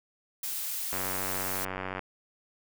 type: noise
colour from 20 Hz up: blue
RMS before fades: -34 dBFS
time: 0.43-1.65 s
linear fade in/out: 5 ms
type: click train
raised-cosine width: 0.5 ms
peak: -19 dBFS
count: 101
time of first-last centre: 0.93-1.993 s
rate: 94.1 Hz
effects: none